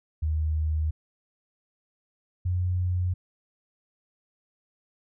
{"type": "tone pair in turn", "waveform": "sine", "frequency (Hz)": [77.78, 90.24], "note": ["D#2", "F#2"], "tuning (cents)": [0, -43], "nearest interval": "minor third", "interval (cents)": 257, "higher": "second", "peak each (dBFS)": [-23, -23], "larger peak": "neither", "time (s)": [[0.22, 0.91], [2.45, 3.14]], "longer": "neither", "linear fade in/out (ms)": 10, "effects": []}